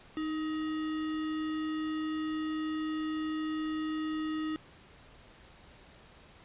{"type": "tone with sample-and-hold", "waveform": "sine", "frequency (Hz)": 311.1, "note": "D#4", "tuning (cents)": 0, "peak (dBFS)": -31, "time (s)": [0.17, 4.56], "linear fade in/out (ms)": 0, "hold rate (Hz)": 1575, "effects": ["pink hiss -56 dBFS RMS until 6.44 s", "resampled to 8000 Hz"]}